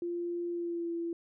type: tone with pitch glide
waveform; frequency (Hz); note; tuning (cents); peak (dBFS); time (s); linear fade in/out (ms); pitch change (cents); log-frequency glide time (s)
sine; 346.3 to 337.6; F4 to E4; -15 to +41; -32; 0.02-1.13; 2; -44; 0.5-0.93
effects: none